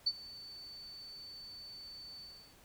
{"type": "tone with ADSR envelope", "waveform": "sine", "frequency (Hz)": 4514, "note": "C#8", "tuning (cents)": 31, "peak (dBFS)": -26, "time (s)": [0.06, 2.56], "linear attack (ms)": 12, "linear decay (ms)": 46, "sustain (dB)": -21, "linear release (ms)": 360, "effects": ["pink hiss -62 dBFS RMS until 2.64 s"]}